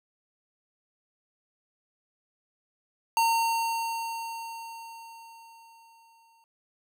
square tone with exponential decay, 915 Hz, A#5, 32 cents flat, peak -21 dBFS, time 3.17-6.44 s, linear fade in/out 1 ms, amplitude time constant 710 ms, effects none

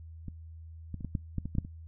clicks, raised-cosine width 5 ms, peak -26 / -25 / -29 / -22 / -18 / -19 / -23 / -21 / -15 / -29 dBFS, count 10, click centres 0.283 / 0.943 / 1.008 / 1.047 / 1.152 / 1.383 / 1.456 / 1.552 / 1.584 / 1.649 s, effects noise-tail reverb RT60 0.2 s tail -24 dB re dry + added 81 Hz sine -44 dBFS peak until 1.87 s

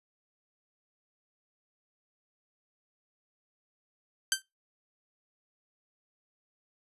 10% pulse tone with exponential decay, 1556 Hz, G6, 13 cents flat, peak -12 dBFS, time 4.32-4.42 s, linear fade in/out 1 ms, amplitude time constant 21 ms, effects noise-tail reverb RT60 0.2 s tail -21 dB re dry + resampled to 32000 Hz

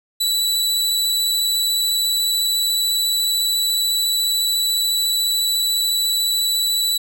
sawtooth tone with vibrato, 3951 Hz, B7, in tune, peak -14 dBFS, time 0.2-6.98 s, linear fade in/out 10 ms, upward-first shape sine, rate 14 Hz, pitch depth 9 cents each way, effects none

